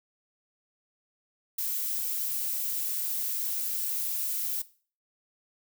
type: noise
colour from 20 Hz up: violet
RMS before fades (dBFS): -31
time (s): 1.58-4.62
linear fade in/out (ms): 5
effects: noise-tail reverb RT60 0.4 s tail -17 dB re dry